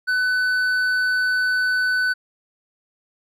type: tone with hard clipping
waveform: sine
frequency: 1500 Hz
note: F#6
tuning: 23 cents sharp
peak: -19 dBFS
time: 0.07-2.14 s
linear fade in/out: 20 ms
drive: 5 dB
effects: none